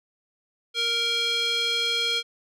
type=tone with band-pass filter; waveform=square; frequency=466.2 Hz; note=A#4; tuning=in tune; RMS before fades=-25 dBFS; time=0.74-2.23 s; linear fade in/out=50 ms; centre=3500 Hz; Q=3.5; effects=none

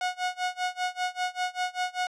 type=tone with tremolo; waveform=sawtooth; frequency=729 Hz; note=F#5; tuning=26 cents flat; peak=-21 dBFS; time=0.01-2.07 s; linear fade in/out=2 ms; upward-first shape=sine; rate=5.1 Hz; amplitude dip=95%; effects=low-pass 6000 Hz 12 dB/octave

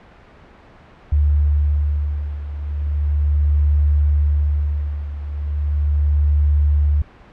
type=beating tone pair; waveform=sine; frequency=73.42 / 73.79 Hz; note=D2 / D2; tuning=0 / +9 cents; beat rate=0.37 Hz; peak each=-16 / -20 dBFS; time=1.12-7.02 s; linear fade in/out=5 ms; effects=pink hiss -45 dBFS RMS until 7.32 s + low-pass 2000 Hz 12 dB/octave

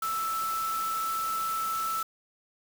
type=tone in noise; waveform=sine; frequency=1318.5 Hz; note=E6; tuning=in tune; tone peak=-28 dBFS; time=0.02-2.03 s; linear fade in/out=5 ms; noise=white; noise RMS=-39 dBFS; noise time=0.02-2.03 s; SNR=+8 dB; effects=none

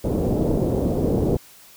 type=low-pass noise; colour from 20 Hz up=white; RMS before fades=-21 dBFS; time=0.04-1.37 s; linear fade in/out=5 ms; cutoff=480 Hz; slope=24 dB/octave; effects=white hiss -48 dBFS RMS until 1.76 s

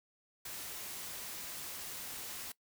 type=noise; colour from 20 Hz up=white; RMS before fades=-44 dBFS; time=0.45-2.52 s; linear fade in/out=5 ms; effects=noise-tail reverb RT60 0.1 s tail -20 dB re dry

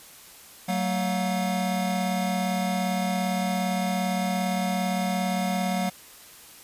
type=tone cluster; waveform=square; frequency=187.1 / 224.6 / 719 Hz; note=F#3 / A3 / F#5; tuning=+20 / +36 / -50 cents; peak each=-27 / -33 / -30 dBFS; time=0.68-5.9 s; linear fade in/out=10 ms; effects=white hiss -48 dBFS RMS until 6.63 s + resampled to 32000 Hz

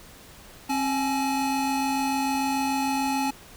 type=tone pair together; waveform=square; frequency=267.8 / 850.2 Hz; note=C4 / G#5; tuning=+40 / +40 cents; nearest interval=octave + minor sixth; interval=2000 cents; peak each=-27 dBFS; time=0.69-3.31 s; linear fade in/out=10 ms; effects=pink hiss -48 dBFS RMS until 3.56 s

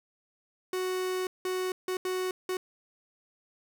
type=tone bursts at uneven times; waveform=45% pulse; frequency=370 Hz; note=F#4; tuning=in tune; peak=-29 dBFS; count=5; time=0.73-1.27 / 1.45-1.72 / 1.88-1.97 / 2.05-2.31 / 2.49-2.57 s; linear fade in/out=2 ms; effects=none

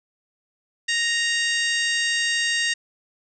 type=harmonic tone; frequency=932.3 Hz; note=A#5; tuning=in tune; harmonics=2 / 3 / 4 / 5 / 6 / 7 / 8 / 9; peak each=-23 / -27 / -29 / -31 / -33 / -34 / -35 / -36 dBFS; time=0.88-2.74 s; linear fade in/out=10 ms; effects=none

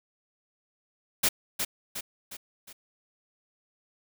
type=noise with echo; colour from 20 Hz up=white; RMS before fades=-23 dBFS; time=1.23-1.29 s; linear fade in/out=10 ms; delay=360 ms; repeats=4; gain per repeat=-6 dB; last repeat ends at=2.73 s; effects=none

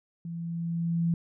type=tone with level ramp; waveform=sine; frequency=168.2 Hz; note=E3; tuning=35 cents sharp; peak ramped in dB=-34 to -22 dBFS; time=0.25-1.14 s; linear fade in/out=2 ms; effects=none

